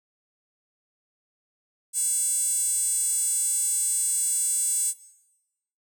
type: tone with high-pass filter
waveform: square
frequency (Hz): 311.1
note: D#4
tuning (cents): 0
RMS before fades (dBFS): -25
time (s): 1.93-4.94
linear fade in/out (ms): 50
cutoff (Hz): 8300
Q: 9.5
effects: noise-tail reverb RT60 0.9 s tail -18 dB re dry